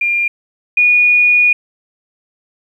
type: tone pair in turn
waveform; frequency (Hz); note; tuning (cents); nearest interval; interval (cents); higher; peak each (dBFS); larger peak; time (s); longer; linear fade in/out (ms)
sine; 2400 / 2452; D7 / D#7; +37 / -26; unison; 37; second; -12 / -7; second; 0.01-0.28 / 0.77-1.53; second; 5
effects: 8-bit